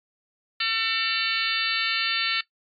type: harmonic tone with a mistuned harmonic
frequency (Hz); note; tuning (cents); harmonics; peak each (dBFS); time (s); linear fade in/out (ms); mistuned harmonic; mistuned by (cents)
450.1; A4; +39; 3 / 4 / 5 / 6 / 7 / 8 / 9 / 10; -31 / -31 / -31 / -31 / -31 / -31 / -31 / -31; 0.6-2.41; 5; 7; -83
effects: noise-tail reverb RT60 0.1 s tail -17 dB re dry + MP3 96 kbps